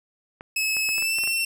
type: clicks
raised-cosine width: 0.5 ms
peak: -23 dBFS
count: 8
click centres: 0.409 / 0.768 / 0.89 / 0.982 / 1.024 / 1.186 / 1.237 / 1.275 s
type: tone with pitch glide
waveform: sawtooth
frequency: 2586 to 2704 Hz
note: E7 to E7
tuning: -34 to +43 cents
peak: -19 dBFS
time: 0.56-1.45 s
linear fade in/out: 5 ms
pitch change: +77 cents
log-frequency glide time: 0.92-1.22 s
effects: none